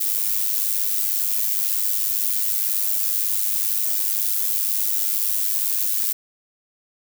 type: noise with amplitude modulation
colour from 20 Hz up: violet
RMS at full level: -19 dBFS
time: 0-6.13 s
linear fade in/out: 10 ms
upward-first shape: sine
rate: 102 Hz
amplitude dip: 65%
effects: none